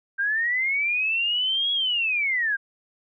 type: linear two-way sweep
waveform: sine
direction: up then down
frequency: 1568 to 3345 to 1568 Hz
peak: -21 dBFS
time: 0.18-2.57 s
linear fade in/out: 20 ms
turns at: 1.72 s
effects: none